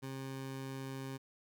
20% pulse tone, 134 Hz, C3, 42 cents sharp, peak -36 dBFS, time 0.02-1.18 s, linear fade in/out 20 ms, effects none

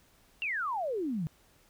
sine exponential sweep, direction down, 2816 to 146.83 Hz, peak -30 dBFS, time 0.42-1.27 s, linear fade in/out 0 ms, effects pink hiss -64 dBFS RMS until 1.69 s

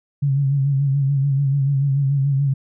sine tone with vibrato, 138.59 Hz, C#3, in tune, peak -15 dBFS, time 0.22-2.54 s, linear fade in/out 10 ms, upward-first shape sine, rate 6.9 Hz, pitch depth 54 cents each way, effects none

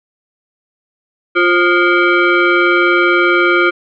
sine tone with frequency modulation, 530 Hz, C5, 22 cents sharp, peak -8 dBFS, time 1.35-3.71 s, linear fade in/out 20 ms, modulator 881 Hz, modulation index 2, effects none

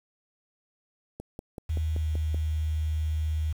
click train, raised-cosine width 2 ms, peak -24 dBFS, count 7, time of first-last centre 1.2-2.345 s, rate 5.24 Hz
sine tone with pitch glide, 78.9 to 77.9 Hz, D#2 to D#2, +25 to +3 cents, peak -25 dBFS, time 1.69-3.53 s, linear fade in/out 10 ms, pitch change -22 cents, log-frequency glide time 1.92-2.08 s
effects 8-bit

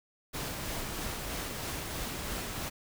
pink noise with tremolo, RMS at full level -36 dBFS, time 0.33-2.7 s, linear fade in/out 20 ms, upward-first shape sine, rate 3.1 Hz, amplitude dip 25%, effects none

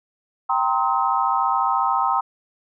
sine chord, C minor seventh, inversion second, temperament equal with one note detuned, 784 / 932.3 / 1046.5 / 1276.5 Hz, G5 / Bb5 / C6 / Eb6, 0 / 0 / 0 / +44 cents, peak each -23 dBFS, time 0.49-2.21 s, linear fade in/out 10 ms, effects none

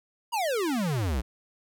square exponential sweep, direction down, 993 to 56 Hz, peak -26 dBFS, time 0.32-1.22 s, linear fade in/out 20 ms, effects none

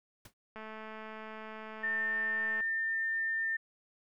pink noise with exponential decay, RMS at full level -46 dBFS, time 0.25-0.34 s, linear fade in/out 5 ms, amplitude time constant 18 ms
click train, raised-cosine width 0.5 ms, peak -31 dBFS, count 447, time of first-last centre 0.56-2.606 s, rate 218 Hz
sine tone, 1802 Hz, A6, 41 cents sharp, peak -30 dBFS, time 1.83-3.57 s, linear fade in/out 10 ms
effects none

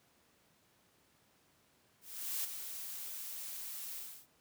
blue noise with ADSR envelope, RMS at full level -36 dBFS, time 2.01-4.27 s, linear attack 430 ms, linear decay 15 ms, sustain -8 dB, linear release 300 ms, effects pink hiss -70 dBFS RMS until 4.4 s + high-pass 100 Hz 12 dB/octave

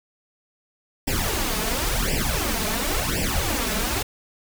pink noise with flanger, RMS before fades -24 dBFS, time 1.07-4.03 s, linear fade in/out 10 ms, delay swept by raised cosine 0.38 to 4.68 ms, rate 0.94 Hz, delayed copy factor +0.95, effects none

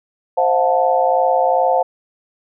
sine chord, F# half-diminished seventh, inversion second, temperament equal with one note detuned, 523.3 / 659.3 / 721.8 / 880 Hz, C5 / E5 / F#5 / A5, 0 / 0 / -43 / 0 cents, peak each -17 / -21 / -16 / -19 dBFS, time 0.37-1.83 s, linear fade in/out 10 ms, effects none

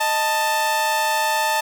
sawtooth tone pair together, 622.3 / 884.3 Hz, D#5 / A5, 0 / +8 cents, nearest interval tritone, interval 608 cents, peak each -22 / -15 dBFS, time 0-1.61 s, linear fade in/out 10 ms, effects none

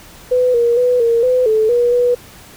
sine tone with pitch steps, 501 / 472.3 / 495.6 / 464.4 / 505 / 436.2 / 481.7 / 488.4 Hz, B4 / A#4 / B4 / A#4 / B4 / A4 / B4 / B4, +25 / +23 / +6 / -7 / +39 / -15 / -43 / -19 cents, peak -10 dBFS, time 0.31-2.15 s, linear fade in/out 10 ms, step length 230 ms, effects pink hiss -40 dBFS RMS until 2.56 s

